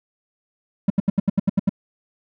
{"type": "tone bursts", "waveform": "triangle", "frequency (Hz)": 196, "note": "G3", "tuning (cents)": 0, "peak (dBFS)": -11, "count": 9, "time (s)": [0.88, 1.694], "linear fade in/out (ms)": 5, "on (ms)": 22, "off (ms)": 77, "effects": []}